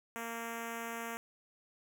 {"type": "tone with notch filter", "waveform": "5% pulse", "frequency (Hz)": 230.8, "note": "A#3", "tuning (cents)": -17, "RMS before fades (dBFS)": -41, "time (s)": [0.16, 1.17], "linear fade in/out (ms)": 0, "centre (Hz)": 4100, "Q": 0.83, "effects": []}